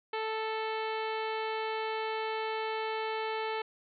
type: harmonic tone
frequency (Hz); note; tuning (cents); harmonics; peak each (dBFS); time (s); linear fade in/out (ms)
440; A4; 0; 1 / 2 / 3 / 4 / 5 / 6 / 7 / 8 / 9 / 10; -35 / -36 / -42 / -44 / -43 / -46 / -47 / -53 / -51 / -55; 0.13-3.62; 5
effects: none